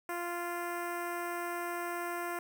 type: tone with notch filter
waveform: 10% pulse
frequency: 347.4 Hz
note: F4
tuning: 9 cents flat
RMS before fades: -37 dBFS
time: 0.09-2.39 s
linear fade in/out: 2 ms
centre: 4500 Hz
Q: 0.65
effects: none